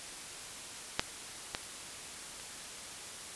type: clicks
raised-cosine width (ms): 0.2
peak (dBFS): -9 / -15 / -30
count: 3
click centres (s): 0.995 / 1.549 / 2.399
effects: white hiss -45 dBFS RMS until 3.35 s + resampled to 24000 Hz